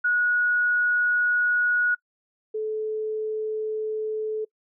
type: tone pair in turn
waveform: sine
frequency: 1457 / 433.2 Hz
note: F#6 / A4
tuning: -27 / -27 cents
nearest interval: octave + major sixth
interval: 2100 cents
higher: first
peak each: -19 / -25 dBFS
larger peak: first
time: 0.04-1.95 / 2.54-4.45 s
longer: neither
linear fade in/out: 10 ms
effects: noise-tail reverb RT60 0.1 s tail -25 dB re dry